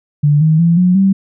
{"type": "tone with pitch steps", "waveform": "sine", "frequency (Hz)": [146.83, 157.37, 168.66, 180.77, 193.74], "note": ["D3", "D#3", "E3", "F#3", "G3"], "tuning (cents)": [0, 20, 40, -40, -20], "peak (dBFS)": -7, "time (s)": [0.23, 1.13], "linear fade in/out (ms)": 10, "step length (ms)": 180, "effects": []}